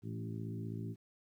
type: harmonic tone with a mistuned harmonic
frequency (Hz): 55.6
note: A1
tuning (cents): +19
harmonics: 2 / 3 / 4 / 5 / 6 / 7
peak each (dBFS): -41 / -45 / -47 / -49 / -51 / -52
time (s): 0.02-0.96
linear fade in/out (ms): 50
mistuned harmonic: 4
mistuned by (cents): -22
effects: 12-bit